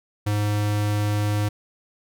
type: tone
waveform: square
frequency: 104.2 Hz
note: G#2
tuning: 6 cents sharp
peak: -21 dBFS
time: 0.26-1.49 s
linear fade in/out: 10 ms
effects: none